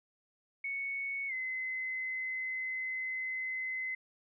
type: tone with pitch glide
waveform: sine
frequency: 2217 to 2045 Hz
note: C#7 to C7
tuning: 0 to -40 cents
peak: -34 dBFS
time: 0.64-3.95 s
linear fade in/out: 5 ms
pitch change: -140 cents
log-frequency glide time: 1.28-1.33 s
effects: none